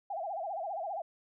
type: tone with vibrato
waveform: sine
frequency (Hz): 725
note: F#5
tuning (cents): -35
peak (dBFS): -34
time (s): 0.1-1.02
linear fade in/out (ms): 5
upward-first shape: sine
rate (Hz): 15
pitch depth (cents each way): 210
effects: none